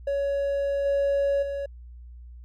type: tone with level steps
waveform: triangle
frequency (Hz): 560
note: C#5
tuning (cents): +18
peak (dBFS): -21 / -18 / -26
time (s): 0.07-1.66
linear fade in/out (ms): 5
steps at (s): 0.85 / 1.42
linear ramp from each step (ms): 10
effects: tanh soft clip ceiling -15 dBFS + added 60 Hz sine -41 dBFS peak until 2.44 s